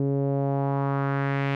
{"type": "tone with low-pass filter sweep", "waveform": "sawtooth", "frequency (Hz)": 138.59, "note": "C#3", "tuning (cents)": 0, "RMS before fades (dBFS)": -25, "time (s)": [0, 1.55], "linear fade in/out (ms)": 2, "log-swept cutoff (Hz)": [380, 2500], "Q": 2.1, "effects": []}